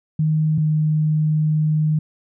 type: tone pair in turn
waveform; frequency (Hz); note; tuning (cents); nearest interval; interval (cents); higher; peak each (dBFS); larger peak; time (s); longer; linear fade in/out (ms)
sine; 155.56 / 154.13; D#3 / D#3; 0 / -16; unison; 16; first; -15; neither; 0.19-0.58 / 0.58-1.99; second; 5
effects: none

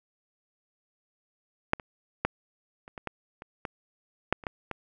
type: clicks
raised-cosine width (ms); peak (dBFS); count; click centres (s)
0.5; -6 / -26 / -9 / -30 / -24 / -17 / -26 / -18 / -7 / -29 / -15 / -18; 12; 1.734 / 1.798 / 2.25 / 2.879 / 2.978 / 3.073 / 3.421 / 3.652 / 4.326 / 4.438 / 4.468 / 4.713
effects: none

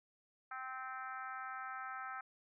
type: harmonic tone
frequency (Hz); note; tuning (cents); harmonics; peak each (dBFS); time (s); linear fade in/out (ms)
259.9; C4; -11; 3 / 4 / 5 / 6 / 7 / 8 / 9; -49 / -55 / -45 / -49 / -55 / -59 / -61; 0.51-2.21; 5
effects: none

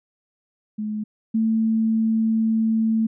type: tone pair in turn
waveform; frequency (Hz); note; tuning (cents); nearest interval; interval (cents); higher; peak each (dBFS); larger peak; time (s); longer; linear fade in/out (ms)
sine; 213.1 / 222.6; G#3 / A3; +45 / +20; minor second; 75; second; -24 / -17; second; 0.78-1.04 / 1.34-3.07; second; 10
effects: none

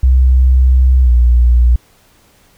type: tone with pitch glide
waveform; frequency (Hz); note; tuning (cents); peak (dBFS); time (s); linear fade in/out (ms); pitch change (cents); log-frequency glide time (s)
sine; 64.1 to 60.15; C2 to B1; -35 to -45; -5; 0.03-1.76; 5; -110; 1.03-1.1
effects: pink hiss -50 dBFS RMS until 2.57 s

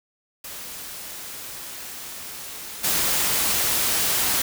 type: noise with level steps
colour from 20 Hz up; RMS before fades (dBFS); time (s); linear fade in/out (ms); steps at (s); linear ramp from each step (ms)
white; -36 / -22; 0.44-4.42; 5; 2.83; 20
effects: none

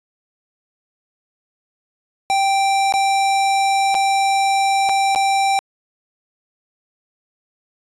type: tone with dropouts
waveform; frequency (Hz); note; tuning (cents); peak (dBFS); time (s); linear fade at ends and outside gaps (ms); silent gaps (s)
square; 784; G5; 0; -15; 2.3-5.59; 0; 2.924-2.939 / 3.944-3.95 / 4.89-4.894 / 5.149-5.159
effects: resampled to 22050 Hz

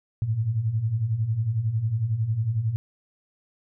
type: beating tone pair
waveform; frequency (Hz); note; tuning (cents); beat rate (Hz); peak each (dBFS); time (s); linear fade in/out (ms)
sine; 103.7 / 114.7; G#2 / A#2; -2 / -28; 11; -29 / -23; 0.22-2.76; 0
effects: none

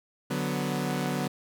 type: chord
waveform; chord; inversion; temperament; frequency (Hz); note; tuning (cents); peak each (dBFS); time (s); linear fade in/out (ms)
sawtooth; B minor; first; equal; 146.83 / 185 / 246.9; D3 / F#3 / B3; 0 / 0 / 0; -28; 0.3-1.28; 10
effects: none

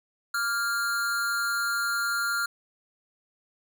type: tone with amplitude modulation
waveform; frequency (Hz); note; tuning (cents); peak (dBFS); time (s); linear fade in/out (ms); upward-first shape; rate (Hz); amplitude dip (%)
square; 1398; F6; +1; -23; 0.34-2.46; 5; sine; 231; 65
effects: none

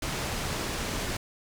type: low-pass noise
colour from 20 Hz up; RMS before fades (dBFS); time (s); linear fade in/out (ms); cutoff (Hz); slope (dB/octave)
pink; -32; 0.02-1.17; 5; 9000; 12
effects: none

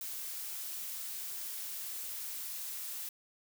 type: noise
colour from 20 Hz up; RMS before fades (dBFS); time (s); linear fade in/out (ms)
blue; -41; 0.01-3.09; 2
effects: none

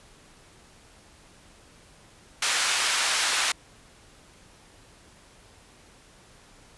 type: band-pass noise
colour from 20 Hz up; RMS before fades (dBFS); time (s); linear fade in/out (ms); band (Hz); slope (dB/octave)
pink; -25; 2.42-3.52; 5; 1300 to 9700; 12
effects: pink hiss -54 dBFS RMS until 6.77 s + resampled to 24000 Hz

